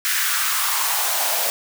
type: noise with high-pass filter sweep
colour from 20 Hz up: white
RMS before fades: -21 dBFS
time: 0.05-1.5 s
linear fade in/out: 0 ms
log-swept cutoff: 1700 to 580 Hz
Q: 2.8
effects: none